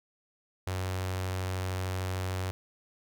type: tone with notch filter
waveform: sawtooth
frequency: 93.1 Hz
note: F#2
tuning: 11 cents sharp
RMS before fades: -33 dBFS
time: 0.67-2.51 s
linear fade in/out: 0 ms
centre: 220 Hz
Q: 0.97
effects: none